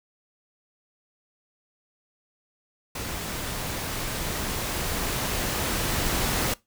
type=noise with level ramp; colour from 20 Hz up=pink; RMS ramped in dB=-33 to -25 dBFS; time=2.95-6.54 s; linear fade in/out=5 ms; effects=noise-tail reverb RT60 0.2 s tail -21 dB re dry